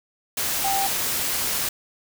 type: tone in noise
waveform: sine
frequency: 784 Hz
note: G5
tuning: in tune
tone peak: -22 dBFS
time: 0.64-0.87 s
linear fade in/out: 5 ms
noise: white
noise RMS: -25 dBFS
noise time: 0.37-1.69 s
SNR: 0 dB
effects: none